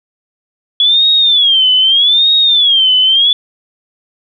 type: tone with vibrato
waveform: sine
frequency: 3367 Hz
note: G#7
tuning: 23 cents sharp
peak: -6 dBFS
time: 0.8-3.33 s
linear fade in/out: 2 ms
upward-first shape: sine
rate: 0.81 Hz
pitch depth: 190 cents each way
effects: none